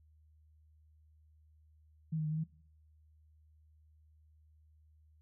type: tone with pitch steps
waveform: sine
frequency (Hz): 158.9 / 155.4 / 153 / 156.1 / 159.1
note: D#3 / D#3 / D#3 / D#3 / D#3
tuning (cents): +37 / -2 / -29 / +6 / +39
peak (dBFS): -32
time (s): 2.12-2.44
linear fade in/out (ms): 10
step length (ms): 64
effects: noise-tail reverb RT60 0.6 s tail -20 dB re dry + added 77 Hz sine -62 dBFS peak until 5.21 s